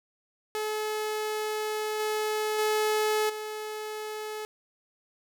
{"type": "tone with level steps", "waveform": "sawtooth", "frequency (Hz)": 428.7, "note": "A4", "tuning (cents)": -45, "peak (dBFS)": [-25, -23, -20, -30], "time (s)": [0.55, 4.45], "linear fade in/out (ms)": 0, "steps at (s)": [1.99, 2.58, 3.29], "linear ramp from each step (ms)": 10, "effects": []}